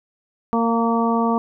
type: harmonic tone with a mistuned harmonic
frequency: 230 Hz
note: A#3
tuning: 23 cents flat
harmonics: 1 / 2 / 3 / 4 / 5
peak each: -19 / -24 / -25 / -24 / -25 dBFS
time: 0.53-1.38 s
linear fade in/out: 0 ms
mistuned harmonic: 3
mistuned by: +16 cents
effects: none